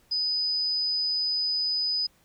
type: tone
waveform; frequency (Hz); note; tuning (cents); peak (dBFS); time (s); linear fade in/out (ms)
sine; 4991; D#8; +5; -24; 0.11-2.07; 10
effects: pink hiss -63 dBFS RMS until 2.24 s